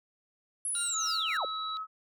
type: linear sweep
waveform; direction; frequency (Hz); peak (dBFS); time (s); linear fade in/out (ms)
sine; down; 11020 to 466.2; -30; 0.65-1.45; 2
type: tone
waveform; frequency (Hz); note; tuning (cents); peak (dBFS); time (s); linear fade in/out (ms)
sine; 3905; B7; -20; -37; 0.75-1.77; 0
type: tone with tremolo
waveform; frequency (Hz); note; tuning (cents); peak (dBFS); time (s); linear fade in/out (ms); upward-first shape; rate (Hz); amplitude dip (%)
sawtooth; 1396; F6; -1; -33; 0.75-1.37; 0; triangle; 3.5; 90
type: tone with pitch glide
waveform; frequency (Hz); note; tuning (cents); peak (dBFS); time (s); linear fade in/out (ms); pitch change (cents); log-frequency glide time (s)
sine; 1300 to 1284.3; E6 to E6; -24 to -46; -34; 0.92-1.87; 50; -22; 1.3-1.56
effects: none